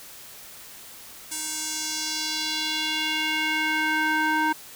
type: tone with band-pass filter sweep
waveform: square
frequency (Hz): 311.1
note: D#4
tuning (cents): 0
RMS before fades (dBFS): -26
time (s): 1.31-4.53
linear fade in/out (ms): 10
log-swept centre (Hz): 8700 to 1200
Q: 1.9
effects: white hiss -44 dBFS RMS until 4.75 s